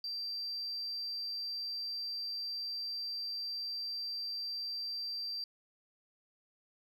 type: tone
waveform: sine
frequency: 4699 Hz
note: D8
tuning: in tune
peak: -35 dBFS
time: 0.04-5.44 s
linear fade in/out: 2 ms
effects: tanh soft clip ceiling -33 dBFS